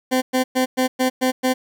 20% pulse tone bursts, 257.1 Hz, C4, 30 cents flat, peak -11 dBFS, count 7, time 0.11-1.54 s, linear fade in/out 20 ms, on 110 ms, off 110 ms, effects none

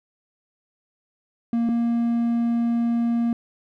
triangle tone pair in turn, 233.1 / 234.3 Hz, A#3 / A#3, 0 / +9 cents, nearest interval unison, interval 9 cents, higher second, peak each -17 dBFS, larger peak neither, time 1.53-1.69 / 1.69-3.33 s, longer second, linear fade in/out 2 ms, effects none

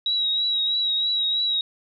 sine tone with vibrato, 3849 Hz, B7, 45 cents flat, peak -20 dBFS, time 0.06-1.61 s, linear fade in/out 2 ms, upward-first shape triangle, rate 3.1 Hz, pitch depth 39 cents each way, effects none

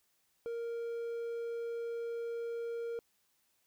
triangle tone, 466.2 Hz, A#4, in tune, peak -34 dBFS, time 0.46-2.99 s, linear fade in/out 0 ms, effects white hiss -75 dBFS RMS until 3.66 s

